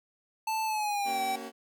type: tone with pitch glide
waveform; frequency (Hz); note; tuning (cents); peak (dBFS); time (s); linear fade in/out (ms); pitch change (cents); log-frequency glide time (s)
square; 880 to 770.5; A5 to G5; 0 to -30; -29; 0.47-1.36; 5; -230; 0.65-1.21
type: chord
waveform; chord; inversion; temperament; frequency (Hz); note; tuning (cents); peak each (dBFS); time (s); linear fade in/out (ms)
20% pulse; F# major; first; equal with one note detuned; 233.1 / 277.2 / 379.3; A#3 / C#4 / F#4; 0 / 0 / +43; -37 / -39 / -38; 1.04-1.52; 50
effects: none